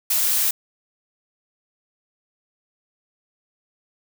blue noise, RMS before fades -20 dBFS, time 0.1-0.51 s, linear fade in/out 5 ms, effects none

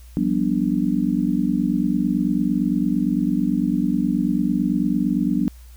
sine chord, G dominant seventh, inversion third, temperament just, 176.4 / 196 / 245 / 294 Hz, F3 / G3 / B3 / D4, +18 / 0 / -14 / +2 cents, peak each -25 / -23 / -22 / -23 dBFS, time 0.17-5.48 s, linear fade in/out 0 ms, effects added 60 Hz sine -40 dBFS peak until 5.76 s + white hiss -54 dBFS RMS until 5.76 s

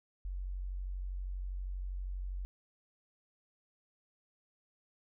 sine tone, 46.25 Hz, F#1, in tune, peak -36 dBFS, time 0.25-2.45 s, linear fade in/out 0 ms, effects none

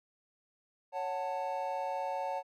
triangle chord, F# minor, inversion second, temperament just, 555 / 740 / 888 Hz, C#5 / F#5 / A5, +2 / 0 / +16 cents, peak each -36 / -36 / -35 dBFS, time 0.92-2.43 s, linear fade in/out 50 ms, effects none

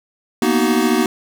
square chord, B major seventh, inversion third, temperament equal with one note detuned, 233.1 / 246.9 / 311.1 / 377.1 Hz, A#3 / B3 / D#4 / F#4, 0 / 0 / 0 / +33 cents, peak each -20 dBFS, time 0.42-1.06 s, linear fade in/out 2 ms, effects none

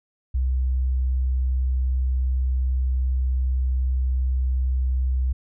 sine tone, 64.1 Hz, C2, 35 cents flat, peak -19 dBFS, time 0.34-5.33 s, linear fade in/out 10 ms, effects none

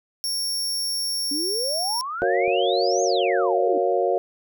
sawtooth tone, 5500 Hz, F8, 27 cents flat, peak -21 dBFS, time 0.24-2.01 s, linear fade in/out 0 ms
sine exponential two-way sweep, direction up then down, 277.2 to 6645 to 277.2 Hz, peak -27 dBFS, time 1.31-3.78 s, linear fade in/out 5 ms, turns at 3.03 s
sine chord, Gb major seventh, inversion none, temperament equal, 370 / 466.2 / 554.4 / 698.5 Hz, Gb4 / Bb4 / Db5 / F5, 0 / 0 / 0 / 0 cents, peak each -24 dBFS, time 2.22-4.18 s, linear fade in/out 0 ms
clicks, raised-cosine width 2 ms, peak -27 dBFS, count 2, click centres 2.233 / 2.479 s
effects none

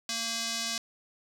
square tone with band-pass filter, 228.9 Hz, A#3, 31 cents flat, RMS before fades -33 dBFS, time 0.09-0.78 s, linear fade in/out 2 ms, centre 5200 Hz, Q 1.6, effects 9-bit

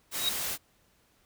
sine tone with exponential growth, 3808 Hz, A#7, 36 cents sharp, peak -22 dBFS, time 0.11-0.29 s, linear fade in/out 5 ms, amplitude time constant 37 ms
white noise, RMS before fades -33 dBFS, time 0.11-0.58 s, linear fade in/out 50 ms
effects pink hiss -67 dBFS RMS until 1.25 s

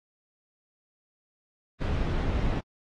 brown noise, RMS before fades -27 dBFS, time 1.8-2.61 s, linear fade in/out 20 ms, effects low-pass 4000 Hz 12 dB/octave + AAC 32 kbps

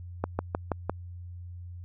slowing click train, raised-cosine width 1 ms, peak -13 dBFS, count 5, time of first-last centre 0.24-0.896 s, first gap 150 ms, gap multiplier 1.06, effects added 88 Hz sine -39 dBFS peak until 1.84 s

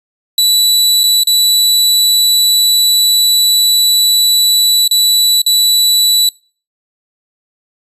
sawtooth tone with dropouts, 3951 Hz, B7, in tune, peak -4 dBFS, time 0.38-6.29 s, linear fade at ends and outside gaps 2 ms, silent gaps 1.034-1.038 / 1.235-1.271 / 4.878-4.911 / 5.418-5.463 s, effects noise-tail reverb RT60 0.4 s tail -25 dB re dry + resampled to 32000 Hz

